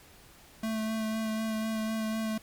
square tone with vibrato, 220 Hz, A3, in tune, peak -30 dBFS, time 0.63-2.38 s, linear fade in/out 5 ms, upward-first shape sine, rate 4 Hz, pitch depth 16 cents each way, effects pink hiss -55 dBFS RMS until 2.42 s + MP3 96 kbps

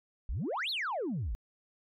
sine exponential two-way sweep, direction up then down, 43.37 to 4419 to 43.37 Hz, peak -30 dBFS, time 0.29-1.35 s, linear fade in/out 0 ms, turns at 0.7 s, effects tanh soft clip ceiling -29 dBFS

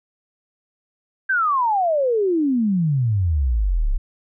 sine exponential sweep, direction down, 1606 to 30.39 Hz, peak -16 dBFS, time 1.29-3.98 s, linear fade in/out 10 ms, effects none

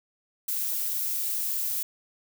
violet noise, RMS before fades -29 dBFS, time 0.48-1.83 s, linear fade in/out 5 ms, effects none

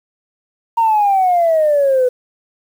sine exponential sweep, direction down, 932.3 to 493.9 Hz, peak -9 dBFS, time 0.77-2.09 s, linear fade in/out 10 ms, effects tanh soft clip ceiling -6 dBFS + 7-bit

